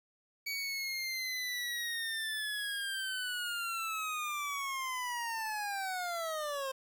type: linear sweep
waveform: 25% pulse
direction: down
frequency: 2272 to 523.3 Hz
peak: -31 dBFS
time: 0.46-6.72 s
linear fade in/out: 10 ms
effects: 10-bit